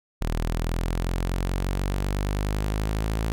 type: linear sweep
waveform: sawtooth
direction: up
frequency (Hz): 39.16 to 55.1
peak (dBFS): -20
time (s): 0.21-3.32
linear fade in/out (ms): 0
effects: none